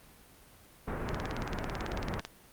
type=low-pass noise; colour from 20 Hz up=pink; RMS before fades=-36 dBFS; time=0.87-2.21 s; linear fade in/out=10 ms; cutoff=1800 Hz; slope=24 dB/octave
type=click train; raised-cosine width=0.2 ms; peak=-20 dBFS; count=22; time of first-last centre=1.09-2.25 s; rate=18.1 Hz
effects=pink hiss -57 dBFS RMS until 2.52 s + Opus 32 kbps